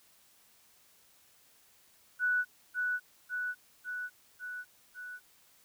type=tone with echo; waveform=sine; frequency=1480 Hz; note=F#6; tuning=in tune; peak=-26 dBFS; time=2.19-2.45 s; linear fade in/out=50 ms; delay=550 ms; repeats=5; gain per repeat=-3 dB; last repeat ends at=5.2 s; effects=white hiss -64 dBFS RMS until 5.64 s